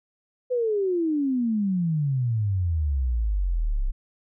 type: exponential sweep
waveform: sine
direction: down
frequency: 510 to 31.24 Hz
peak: -21 dBFS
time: 0.5-3.92 s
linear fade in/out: 20 ms
effects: none